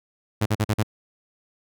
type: tone bursts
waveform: sawtooth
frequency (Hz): 107.2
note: A2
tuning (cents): -45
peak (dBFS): -15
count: 5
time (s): 0.41-0.832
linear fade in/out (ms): 10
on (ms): 50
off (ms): 43
effects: none